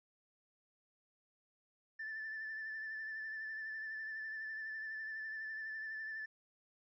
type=tone with vibrato; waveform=triangle; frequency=1760 Hz; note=A6; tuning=in tune; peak=-38 dBFS; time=1.99-6.26 s; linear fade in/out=10 ms; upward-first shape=sine; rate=12 Hz; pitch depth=29 cents each way; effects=tanh soft clip ceiling -38 dBFS + resampled to 16000 Hz